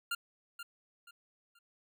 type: tone with echo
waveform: 25% pulse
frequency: 1396.9 Hz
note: F6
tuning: in tune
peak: -29 dBFS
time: 0.11-0.15 s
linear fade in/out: 5 ms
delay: 480 ms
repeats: 3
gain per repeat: -10 dB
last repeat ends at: 1.59 s
effects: none